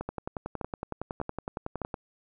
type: two click trains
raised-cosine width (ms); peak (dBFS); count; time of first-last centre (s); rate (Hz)
1; -19 / -19; 21 / 4; 0.09-1.942 / 0.01-1.817; 10.8 / 1.66
effects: none